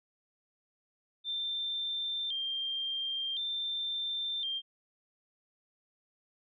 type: tone with vibrato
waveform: sine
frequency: 3373 Hz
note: G#7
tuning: 26 cents sharp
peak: -32 dBFS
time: 1.24-4.62 s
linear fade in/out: 50 ms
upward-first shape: square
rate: 0.47 Hz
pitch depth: 100 cents each way
effects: none